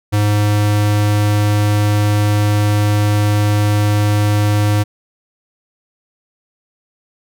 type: tone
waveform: square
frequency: 104.2 Hz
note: G#2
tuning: 6 cents sharp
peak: -12 dBFS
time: 0.12-4.84 s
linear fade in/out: 20 ms
effects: none